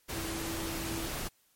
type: tone in noise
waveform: sine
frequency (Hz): 329.3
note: E4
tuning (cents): -2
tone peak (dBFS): -38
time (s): 0.13-1.08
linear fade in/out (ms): 20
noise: pink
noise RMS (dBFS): -37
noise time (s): 0.08-1.29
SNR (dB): -4
effects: white hiss -69 dBFS RMS until 1.55 s + MP3 64 kbps